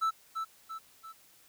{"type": "tone with echo", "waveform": "triangle", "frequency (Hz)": 1318.5, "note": "E6", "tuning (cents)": 0, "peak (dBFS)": -24, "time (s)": [0.01, 0.11], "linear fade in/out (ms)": 20, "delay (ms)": 340, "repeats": 3, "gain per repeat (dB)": -6, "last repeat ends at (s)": 1.13, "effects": ["white hiss -61 dBFS RMS until 1.48 s"]}